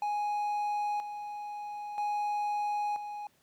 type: tone with tremolo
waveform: triangle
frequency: 830.6 Hz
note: G#5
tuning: in tune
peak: -27 dBFS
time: 0.02-3.27 s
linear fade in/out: 2 ms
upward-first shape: square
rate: 0.51 Hz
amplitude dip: 60%
effects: pink hiss -68 dBFS RMS until 3.42 s + high-pass 100 Hz 12 dB/octave